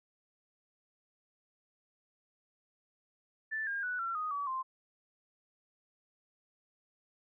sine tone with pitch steps, 1760 / 1613.9 / 1480 / 1357.1 / 1244.5 / 1141.2 / 1046.5 Hz, A6 / G6 / F#6 / E6 / D#6 / C#6 / C6, 0 / +50 / 0 / +50 / 0 / +50 / 0 cents, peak -33 dBFS, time 3.51-4.63 s, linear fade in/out 20 ms, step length 160 ms, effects none

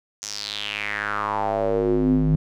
square tone with band-pass filter sweep, 51.91 Hz, G#1, in tune, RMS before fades -23 dBFS, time 0.22-2.36 s, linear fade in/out 10 ms, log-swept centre 6400 to 170 Hz, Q 4.7, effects none

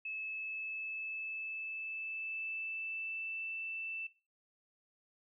sine tone with pitch glide, 2600 to 2656 Hz, E7 to E7, -24 to +12 cents, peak -38 dBFS, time 0.05-4.07 s, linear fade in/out 5 ms, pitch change +36 cents, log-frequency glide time 0.23-3.53 s, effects noise-tail reverb RT60 0.3 s tail -17 dB re dry

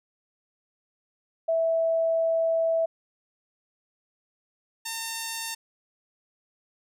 sine / 5% pulse tone pair in turn, 656 / 907.5 Hz, E5 / A#5, -9 / -47 cents, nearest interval tritone, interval 562 cents, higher second, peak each -21 / -19 dBFS, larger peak second, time 1.48-2.86 / 4.85-5.55 s, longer first, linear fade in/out 10 ms, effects none

